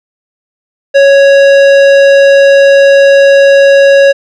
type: tone with tanh clipping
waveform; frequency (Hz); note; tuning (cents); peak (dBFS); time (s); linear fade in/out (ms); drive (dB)
sine; 554.4; C#5; 0; -3; 0.94-4.13; 20; 15
effects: none